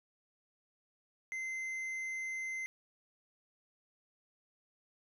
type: tone with tanh clipping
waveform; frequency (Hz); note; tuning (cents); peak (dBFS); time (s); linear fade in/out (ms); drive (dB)
sine; 2070; C7; -19; -38; 1.32-2.66; 0; 6
effects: none